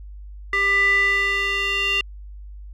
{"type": "tone with band-pass filter sweep", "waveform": "square", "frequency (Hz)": 397, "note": "G4", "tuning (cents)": 22, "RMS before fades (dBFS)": -20, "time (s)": [0.53, 2.01], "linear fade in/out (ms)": 2, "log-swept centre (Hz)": [1800, 2700], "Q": 6.5, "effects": ["added 50 Hz sine -35 dBFS peak until 2.73 s"]}